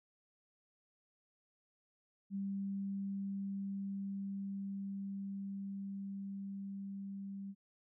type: tone with level ramp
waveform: sine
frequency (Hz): 196.9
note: G3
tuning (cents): +8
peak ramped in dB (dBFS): -36 to -42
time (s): 2.3-7.55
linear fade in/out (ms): 50
effects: none